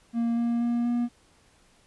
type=tone with pitch steps; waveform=triangle; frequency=233.1 / 235.3 / 237.4 / 239.7 Hz; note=A#3 / A#3 / A#3 / A#3; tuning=0 / +16 / +32 / +48 cents; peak=-21 dBFS; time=0.13-1.09 s; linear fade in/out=50 ms; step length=240 ms; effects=pink hiss -61 dBFS RMS until 1.86 s + resampled to 24000 Hz